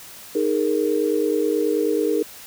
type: chord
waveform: sine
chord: D# suspended fourth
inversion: none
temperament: equal with one note detuned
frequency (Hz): 311.1 / 415.3 / 464.6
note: D#4 / G#4 / A#4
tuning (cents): 0 / 0 / -6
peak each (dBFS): -23 / -22 / -22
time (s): 0.35-2.23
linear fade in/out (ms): 5
effects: white hiss -41 dBFS RMS until 2.46 s